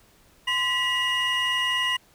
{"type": "tone cluster", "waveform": "triangle", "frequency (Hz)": [1028, 1952, 2860], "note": ["C6", "B6", "F7"], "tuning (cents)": [-31, -21, 41], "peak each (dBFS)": [-27, -24, -23], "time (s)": [0.47, 1.97], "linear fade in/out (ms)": 10, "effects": ["tanh soft clip ceiling -13 dBFS", "pink hiss -58 dBFS RMS until 2.14 s"]}